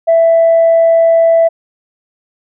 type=tone; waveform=sine; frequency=662 Hz; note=E5; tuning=7 cents sharp; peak=-4 dBFS; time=0.07-1.49 s; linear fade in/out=20 ms; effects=tanh soft clip ceiling -2 dBFS